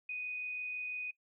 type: tone with amplitude modulation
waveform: sine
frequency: 2489 Hz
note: D#7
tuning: in tune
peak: -36 dBFS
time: 0.09-1.11 s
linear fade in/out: 5 ms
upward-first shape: sine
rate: 46 Hz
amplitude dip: 25%
effects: noise-tail reverb RT60 0.1 s tail -20 dB re dry